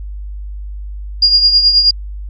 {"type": "tone with tremolo", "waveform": "sine", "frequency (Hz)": 4835, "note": "D8", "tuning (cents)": 50, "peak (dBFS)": -4, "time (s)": [1.22, 1.91], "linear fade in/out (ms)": 5, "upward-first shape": "triangle", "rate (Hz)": 9.4, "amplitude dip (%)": 65, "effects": ["added 50 Hz sine -23 dBFS peak until 2.29 s"]}